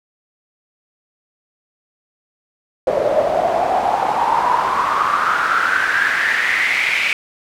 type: noise with band-pass filter sweep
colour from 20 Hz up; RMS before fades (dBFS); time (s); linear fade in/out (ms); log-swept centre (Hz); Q
pink; -17; 2.87-7.13; 2; 550 to 2400; 7.1
effects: none